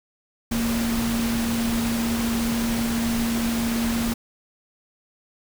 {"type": "tone in noise", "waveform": "sine", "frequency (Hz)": 231.6, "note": "A#3", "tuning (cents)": -11, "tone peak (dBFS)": -22, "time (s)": [0.51, 4.14], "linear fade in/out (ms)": 10, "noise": "pink", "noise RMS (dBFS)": -29, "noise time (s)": [0.51, 4.14], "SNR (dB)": 4, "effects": []}